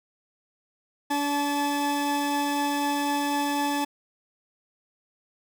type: tone pair together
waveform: 40% pulse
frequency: 286.9 / 864.7 Hz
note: D4 / A5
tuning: -40 / -30 cents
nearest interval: octave + perfect fifth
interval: 1910 cents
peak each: -26 dBFS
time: 1.1-3.85 s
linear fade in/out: 10 ms
effects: none